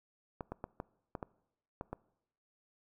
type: clicks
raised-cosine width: 1 ms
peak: -25 dBFS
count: 8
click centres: 0.408 / 0.52 / 0.641 / 0.801 / 1.152 / 1.228 / 1.811 / 1.93 s
effects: noise-tail reverb RT60 0.8 s tail -22 dB re dry